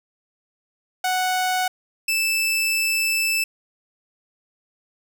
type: tone pair in turn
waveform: sawtooth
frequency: 740 / 2637 Hz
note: F#5 / E7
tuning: 0 / 0 cents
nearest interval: octave + minor seventh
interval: 2200 cents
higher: second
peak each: -16 dBFS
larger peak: neither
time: 1.04-1.68 / 2.08-3.44 s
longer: second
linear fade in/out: 5 ms
effects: none